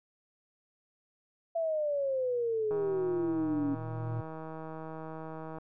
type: exponential sweep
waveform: sine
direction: down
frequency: 673 to 277.2 Hz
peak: -28 dBFS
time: 1.55-3.75 s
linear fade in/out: 10 ms
type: tone with exponential growth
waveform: triangle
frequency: 116.54 Hz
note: A#2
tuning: in tune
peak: -29 dBFS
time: 1.91-4.21 s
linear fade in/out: 5 ms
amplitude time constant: 500 ms
type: click train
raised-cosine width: 1 ms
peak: -29 dBFS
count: 458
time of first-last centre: 2.71-5.584 s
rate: 159 Hz
effects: none